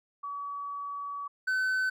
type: tone pair in turn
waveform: sine / triangle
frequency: 1138 / 1519 Hz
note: C#6 / F#6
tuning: +45 / +45 cents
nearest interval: perfect fourth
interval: 500 cents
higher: second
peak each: -34 / -24 dBFS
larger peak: second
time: 0.23-1.28 / 1.47-1.9 s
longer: first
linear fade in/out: 10 ms
effects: none